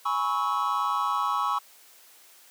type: chord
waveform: triangle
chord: C# minor seventh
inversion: second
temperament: equal with one note detuned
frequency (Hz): 830.6 / 987.8 / 1108.7 / 1298.9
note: G#5 / B5 / C#6 / E6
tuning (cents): 0 / 0 / 0 / -26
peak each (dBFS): -31 / -29 / -25 / -28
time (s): 0.05-1.59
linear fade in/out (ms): 10
effects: white hiss -54 dBFS RMS until 2.5 s + high-pass 400 Hz 12 dB/octave